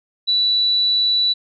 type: tone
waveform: sine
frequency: 3951 Hz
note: B7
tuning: in tune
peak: -14 dBFS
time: 0.27-1.34 s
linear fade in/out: 20 ms
effects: none